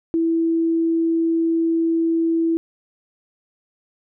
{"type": "tone", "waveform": "sine", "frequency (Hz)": 329.6, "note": "E4", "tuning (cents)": 0, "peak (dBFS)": -16, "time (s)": [0.14, 2.57], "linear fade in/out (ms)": 0, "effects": []}